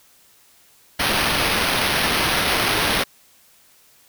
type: noise with sample-and-hold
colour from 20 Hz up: white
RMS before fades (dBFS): -20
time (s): 0.99-3.04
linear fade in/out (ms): 10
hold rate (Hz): 7350
effects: white hiss -54 dBFS RMS until 4.08 s